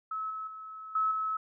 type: tone with level steps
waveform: sine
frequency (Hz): 1294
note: E6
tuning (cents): -32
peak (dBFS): -32 / -35 / -41 / -25 / -29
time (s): 0.11-1.37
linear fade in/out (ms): 5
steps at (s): 0.3 / 0.47 / 0.95 / 1.11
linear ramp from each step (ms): 5
effects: none